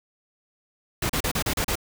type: noise bursts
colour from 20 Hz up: pink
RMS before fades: -25 dBFS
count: 7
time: 1.02-1.755 s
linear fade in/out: 5 ms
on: 75 ms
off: 35 ms
effects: none